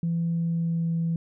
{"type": "tone with pitch glide", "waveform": "sine", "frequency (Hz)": [167.8, 165.97], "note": ["E3", "E3"], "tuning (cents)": [31, 12], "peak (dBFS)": -22, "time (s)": [0.03, 1.16], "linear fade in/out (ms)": 2, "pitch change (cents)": -19, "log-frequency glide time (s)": [0.27, 0.93], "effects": ["tanh soft clip ceiling -19 dBFS"]}